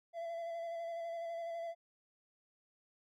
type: tone with vibrato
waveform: triangle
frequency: 673 Hz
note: E5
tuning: 36 cents sharp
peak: -37 dBFS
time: 0.13-1.75 s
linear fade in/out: 50 ms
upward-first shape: square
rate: 12 Hz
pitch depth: 18 cents each way
effects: none